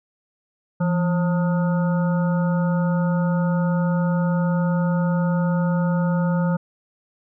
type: harmonic tone with a mistuned harmonic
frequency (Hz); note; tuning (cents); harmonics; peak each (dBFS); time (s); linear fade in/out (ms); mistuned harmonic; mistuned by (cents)
179; F3; +43; 1 / 3 / 5 / 7 / 8; -18 / -28 / -32 / -35 / -36; 0.8-6.57; 10; 1; -88
effects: none